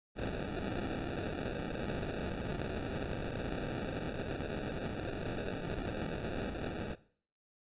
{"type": "noise with sample-and-hold", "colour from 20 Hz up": "violet", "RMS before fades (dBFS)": -38, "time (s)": [0.15, 6.96], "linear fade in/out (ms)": 50, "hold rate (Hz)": 1050, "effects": ["noise-tail reverb RT60 0.5 s tail -17 dB re dry", "resampled to 8000 Hz"]}